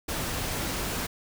pink noise, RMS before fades -31 dBFS, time 0.08-1.07 s, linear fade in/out 10 ms, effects none

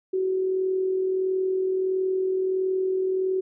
sine tone with amplitude modulation, 376.4 Hz, F#4, 30 cents sharp, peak -20 dBFS, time 0.13-3.41 s, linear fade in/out 10 ms, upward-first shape sine, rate 41.5 Hz, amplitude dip 35%, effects none

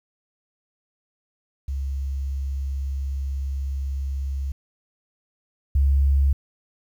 sine tone pair in turn, 68.2 / 69.11 Hz, C#2 / C#2, -28 / -5 cents, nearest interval unison, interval 23 cents, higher second, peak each -24 / -15 dBFS, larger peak second, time 1.68-4.52 / 5.75-6.33 s, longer first, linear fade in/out 5 ms, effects 9-bit

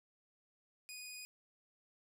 15% pulse tone, 2478 Hz, D#7, 8 cents flat, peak -40 dBFS, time 0.89-1.25 s, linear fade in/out 0 ms, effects none

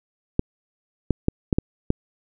clicks, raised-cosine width 3 ms, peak -5 dBFS, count 6, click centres 0.394 / 1.107 / 1.284 / 1.528 / 1.585 / 1.904 s, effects none

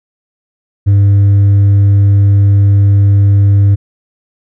triangle tone with hard clipping, 100 Hz, G2, 35 cents sharp, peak -3 dBFS, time 0.86-3.76 s, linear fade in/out 20 ms, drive 1 dB, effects none

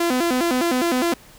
sawtooth tone with vibrato, 293.7 Hz, D4, in tune, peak -14 dBFS, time 0-1.14 s, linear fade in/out 5 ms, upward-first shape square, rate 4.9 Hz, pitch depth 260 cents each way, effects pink hiss -47 dBFS RMS until 1.38 s

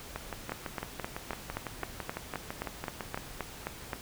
two click trains, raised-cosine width 0.5 ms, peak -20 / -18 dBFS, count 19 / 14, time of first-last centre 0.16-3.175 / 0.52-3.932 s, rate 5.97 / 3.81 Hz, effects pink hiss -46 dBFS RMS until 4.01 s

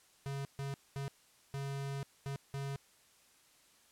square tone bursts at uneven times, 138.5 Hz, C#3, 1 cent flat, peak -38 dBFS, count 6, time 0.26-0.45 / 0.59-0.74 / 0.96-1.08 / 1.54-2.03 / 2.26-2.36 / 2.54-2.76 s, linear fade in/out 0 ms, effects white hiss -66 dBFS RMS until 3.91 s + low-pass 11000 Hz 12 dB/octave

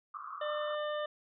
white band-pass noise, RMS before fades -44 dBFS, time 0.14-0.75 s, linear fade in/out 5 ms, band 1100 to 1300 Hz, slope 96 dB/octave
harmonic tone, 599 Hz, D5, 34 cents sharp, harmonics 1 / 2 / 3 / 5 / 6, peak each -34 / -40 / -44 / -48 / -50 dBFS, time 0.41-1.06 s, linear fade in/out 5 ms
effects none

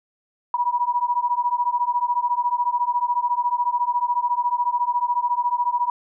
sine beating tone pair, 963 / 977 Hz, B5 / B5, -44 / -19 cents, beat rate 14 Hz, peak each -22 dBFS, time 0.54-5.9 s, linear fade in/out 2 ms, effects none

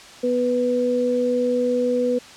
sine tone pair together, 246.9 / 493.8 Hz, B3 / B4, 0 / 0 cents, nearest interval octave, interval 1200 cents, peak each -23 / -19 dBFS, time 0.23-2.19 s, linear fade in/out 10 ms, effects white hiss -42 dBFS RMS until 2.36 s + low-pass 6000 Hz 12 dB/octave

